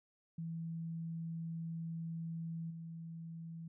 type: tone with level steps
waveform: sine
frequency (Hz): 164.81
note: E3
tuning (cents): 0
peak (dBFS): -39 / -44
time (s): 0.38-3.68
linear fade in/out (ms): 5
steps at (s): 2.7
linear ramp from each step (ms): 10
effects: none